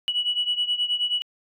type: beating tone pair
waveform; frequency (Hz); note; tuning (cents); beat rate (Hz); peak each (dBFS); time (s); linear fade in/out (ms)
sine; 2936 / 2945.4; F#7 / F#7; -14 / -9; 9.4; -23 / -26; 0.08-1.22; 0
effects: tanh soft clip ceiling -15 dBFS